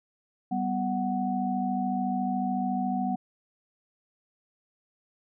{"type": "tone cluster", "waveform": "sine", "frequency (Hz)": [193.8, 247.7, 743], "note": ["G3", "B3", "F#5"], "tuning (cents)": [-20, 5, 7], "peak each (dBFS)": -30, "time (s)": [0.51, 3.16], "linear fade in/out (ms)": 10, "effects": []}